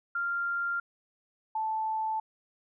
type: tone pair in turn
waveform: sine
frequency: 1392 / 876.9 Hz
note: F6 / A5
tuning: -6 / -6 cents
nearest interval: minor sixth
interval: 800 cents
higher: first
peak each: -28 dBFS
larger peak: neither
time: 0.15-0.8 / 1.55-2.2 s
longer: neither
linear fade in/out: 5 ms
effects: none